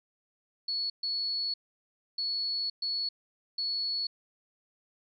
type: tone bursts at uneven times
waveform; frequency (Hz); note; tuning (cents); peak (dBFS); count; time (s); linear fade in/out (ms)
sine; 4396; C#8; -15; -29; 5; 0.68-0.9 / 1.03-1.54 / 2.18-2.7 / 2.82-3.09 / 3.58-4.07; 5
effects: none